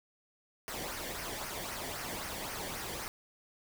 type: noise with flanger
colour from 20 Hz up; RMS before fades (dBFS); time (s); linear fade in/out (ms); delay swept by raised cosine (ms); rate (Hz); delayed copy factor
pink; -40; 0.68-3.08; 0; 0.26 to 0.79; 3.8; -0.55
effects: none